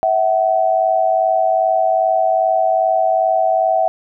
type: tone pair together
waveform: sine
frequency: 652.5 / 755 Hz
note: E5 / F#5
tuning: -18 / +35 cents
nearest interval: minor third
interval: 253 cents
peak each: -15 dBFS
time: 0.03-3.88 s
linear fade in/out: 0 ms
effects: none